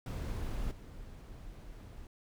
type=noise with level steps; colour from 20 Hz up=brown; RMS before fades=-37 / -48 dBFS; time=0.06-2.07 s; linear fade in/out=2 ms; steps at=0.71 s; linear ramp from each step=5 ms; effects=none